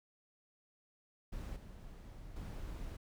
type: noise with level steps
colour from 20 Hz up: brown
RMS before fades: -43 / -51 / -44 dBFS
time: 1.32-2.97 s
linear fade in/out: 10 ms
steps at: 1.56 / 2.36 s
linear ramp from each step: 5 ms
effects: none